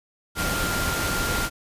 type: tone in noise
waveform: sine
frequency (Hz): 1396.9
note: F6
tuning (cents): 0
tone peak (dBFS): -28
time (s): 0.35-1.5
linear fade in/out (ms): 50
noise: pink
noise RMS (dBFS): -26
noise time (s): 0.35-1.5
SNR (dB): -5
effects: resampled to 32000 Hz